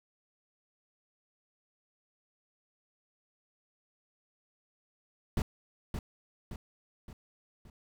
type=noise with echo; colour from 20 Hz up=brown; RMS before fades=-29 dBFS; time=5.37-5.42 s; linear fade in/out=2 ms; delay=570 ms; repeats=4; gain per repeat=-6 dB; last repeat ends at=7.7 s; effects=none